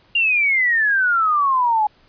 sine exponential sweep, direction down, 2819 to 830.6 Hz, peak -14 dBFS, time 0.15-1.87 s, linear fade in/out 5 ms, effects pink hiss -55 dBFS RMS until 2.08 s + resampled to 11025 Hz

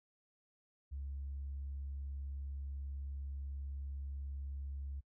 sine tone, 69.3 Hz, C#2, in tune, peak -39 dBFS, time 0.91-5.01 s, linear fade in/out 20 ms, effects noise-tail reverb RT60 0.1 s tail -25 dB re dry + tanh soft clip ceiling -36 dBFS

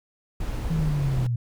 brown noise, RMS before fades -29 dBFS, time 0.4-1.27 s, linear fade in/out 5 ms
sine linear sweep, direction down, 164.3 to 116.2 Hz, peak -22 dBFS, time 0.7-1.36 s, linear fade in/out 5 ms
effects none

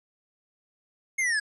square linear sweep, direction down, 2171 to 1636 Hz, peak -24 dBFS, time 1.18-1.4 s, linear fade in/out 10 ms, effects resampled to 24000 Hz

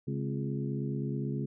harmonic tone with a mistuned harmonic, 69.4 Hz, C#2, 3 cents sharp, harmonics 2 / 3 / 4 / 5 / 6, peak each -33 / -37 / -39 / -41 / -43 dBFS, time 0.07-1.46 s, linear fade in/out 10 ms, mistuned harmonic 4, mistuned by -87 cents, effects none

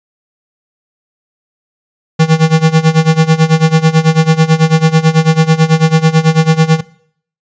square tone with tremolo, 159.8 Hz, D#3, 47 cents sharp, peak -4 dBFS, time 2.19-6.81 s, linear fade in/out 10 ms, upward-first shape sine, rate 9.1 Hz, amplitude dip 90%, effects noise-tail reverb RT60 0.6 s tail -20 dB re dry + resampled to 16000 Hz

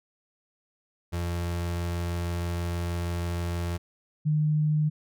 35% pulse / sine tone pair in turn, 86.3 / 152.25 Hz, F2 / D#3, -20 / -37 cents, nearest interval minor seventh, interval 983 cents, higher second, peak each -26 / -21 dBFS, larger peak second, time 1.12-3.78 / 4.25-4.9 s, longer first, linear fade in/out 20 ms, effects none

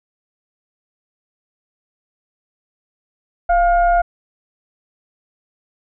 sine tone with frequency modulation, 695 Hz, F5, 9 cents flat, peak -11 dBFS, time 3.49-4.02 s, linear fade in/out 10 ms, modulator 728 Hz, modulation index 0.54, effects none

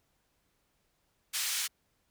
white band-pass noise, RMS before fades -33 dBFS, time 1.33-1.68 s, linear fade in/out 20 ms, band 1800 to 9500 Hz, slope 12 dB/octave, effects pink hiss -75 dBFS RMS until 2.1 s

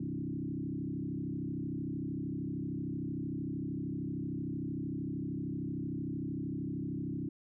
sine tone with frequency modulation, 220 Hz, A3, in tune, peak -34 dBFS, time 0-7.29 s, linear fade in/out 5 ms, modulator 33.1 Hz, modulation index 3.1, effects none

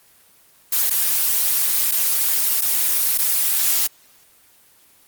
blue noise with dropouts, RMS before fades -18 dBFS, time 0.72-3.87 s, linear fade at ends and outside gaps 5 ms, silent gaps 0.898-0.906 / 1.913-1.919 / 2.611-2.618 / 3.178-3.186 s, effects white hiss -53 dBFS RMS until 5.07 s + Opus 24 kbps

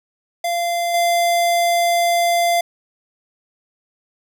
square tone with level steps, 690 Hz, F5, 21 cents flat, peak -19 / -15 dBFS, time 0.44-2.61 s, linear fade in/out 5 ms, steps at 0.94 s, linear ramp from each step 2 ms, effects none

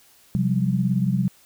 sine chord, C suspended fourth, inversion none, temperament equal with one note detuned, 130.81 / 178.39 / 196 Hz, C3 / F3 / G3, 0 / +37 / 0 cents, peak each -23 dBFS, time 0.35-1.28 s, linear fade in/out 0 ms, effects white hiss -55 dBFS RMS until 1.45 s

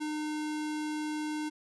square tone, 304.3 Hz, D#4, 38 cents flat, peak -33 dBFS, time 0-1.5 s, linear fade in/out 20 ms, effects resampled to 24000 Hz

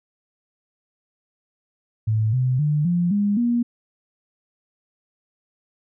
sine tone with pitch steps, 109.3 / 127.75 / 149.31 / 174.51 / 204 / 238.4 Hz, A2 / C3 / D3 / F3 / G#3 / A#3, -11 / -41 / +29 / -1 / -31 / +39 cents, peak -17 dBFS, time 2.07-3.63 s, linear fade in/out 10 ms, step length 260 ms, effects none

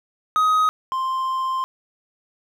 triangle tone pair in turn, 1258 / 1047.5 Hz, D#6 / C6, +19 / +2 cents, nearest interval minor third, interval 317 cents, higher first, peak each -13 / -19 dBFS, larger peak first, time 0.36-0.69 / 0.92-1.64 s, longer second, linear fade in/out 0 ms, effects none

